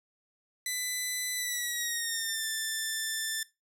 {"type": "tone with pitch glide", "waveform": "10% pulse", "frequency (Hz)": [2000, 1771.5], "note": ["B6", "A6"], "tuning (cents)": [21, 11], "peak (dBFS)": -22, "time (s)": [0.66, 3.43], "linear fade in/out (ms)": 2, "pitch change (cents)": -210, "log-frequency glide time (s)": [1.34, 2.46], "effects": ["noise-tail reverb RT60 0.2 s tail -17 dB re dry"]}